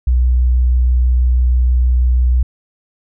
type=tone with vibrato; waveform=sine; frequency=61.9 Hz; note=B1; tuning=5 cents sharp; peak=-9 dBFS; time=0.07-2.43 s; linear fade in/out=5 ms; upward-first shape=triangle; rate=6.2 Hz; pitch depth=10 cents each way; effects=none